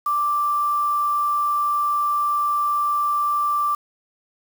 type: tone with quantisation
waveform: sine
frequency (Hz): 1174.7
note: D6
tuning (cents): 0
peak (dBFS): -18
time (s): 0.06-3.75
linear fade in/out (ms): 5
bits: 6
effects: none